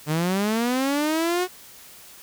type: linear sweep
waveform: sawtooth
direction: up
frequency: 146.8 to 370 Hz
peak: -17 dBFS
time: 0.06-1.48 s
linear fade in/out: 50 ms
effects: white hiss -46 dBFS RMS until 2.22 s